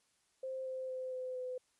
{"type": "tone with pitch steps", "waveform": "sine", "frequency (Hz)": [524, 519.5, 515, 510.6, 506.2], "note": ["C5", "C5", "C5", "C5", "B4"], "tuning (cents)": [2, -12, -28, -42, 43], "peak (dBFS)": -38, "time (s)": [0.43, 1.58], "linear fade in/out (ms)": 5, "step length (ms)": 230, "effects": ["white hiss -75 dBFS RMS until 1.79 s", "resampled to 24000 Hz"]}